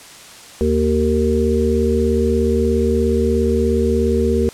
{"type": "harmonic tone", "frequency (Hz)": 76.9, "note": "D#2", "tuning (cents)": -20, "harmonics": [1, 3, 5, 6], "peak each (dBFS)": [-19, -19, -19, -19], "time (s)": [0.61, 4.49], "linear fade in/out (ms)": 0, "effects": ["white hiss -39 dBFS RMS until 4.53 s", "low-pass 9000 Hz 12 dB/octave"]}